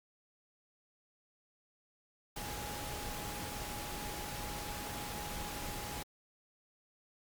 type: tone in noise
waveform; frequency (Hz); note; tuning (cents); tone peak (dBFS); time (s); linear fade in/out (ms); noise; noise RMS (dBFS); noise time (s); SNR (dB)
sine; 830.6; G#5; 0; -47; 2.36-6.03; 5; pink; -42; 2.36-6.03; -8
effects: Opus 48 kbps